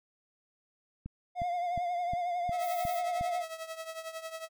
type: click train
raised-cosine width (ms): 5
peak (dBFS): -27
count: 7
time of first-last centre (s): 1.06-3.211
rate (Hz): 2.79
type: tone with vibrato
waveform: triangle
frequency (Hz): 705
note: F5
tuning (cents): +16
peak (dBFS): -28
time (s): 1.35-3.45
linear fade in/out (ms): 50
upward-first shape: triangle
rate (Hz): 11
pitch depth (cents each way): 53
type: tone with tremolo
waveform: sawtooth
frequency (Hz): 648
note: E5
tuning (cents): -30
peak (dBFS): -32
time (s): 2.51-4.49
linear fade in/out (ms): 50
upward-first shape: triangle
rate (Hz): 11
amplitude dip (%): 80
type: noise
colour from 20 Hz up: violet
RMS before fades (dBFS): -45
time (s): 2.59-3.02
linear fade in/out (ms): 50
effects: none